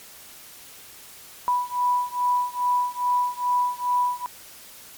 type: beating tone pair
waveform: sine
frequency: 984 / 986.4 Hz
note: B5 / B5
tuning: -7 / -2 cents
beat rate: 2.4 Hz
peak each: -23 / -24 dBFS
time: 1.48-4.26 s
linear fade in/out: 0 ms
effects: white hiss -45 dBFS RMS until 4.97 s + MP3 96 kbps